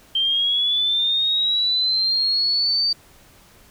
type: linear sweep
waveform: sine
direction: up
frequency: 3136 to 4630 Hz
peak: -17 dBFS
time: 0.15-2.93 s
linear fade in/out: 5 ms
effects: pink hiss -51 dBFS RMS until 3.7 s